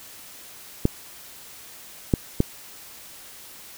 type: clicks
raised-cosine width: 3 ms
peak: -4 dBFS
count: 3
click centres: 0.854 / 2.138 / 2.404 s
effects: white hiss -44 dBFS RMS until 3.77 s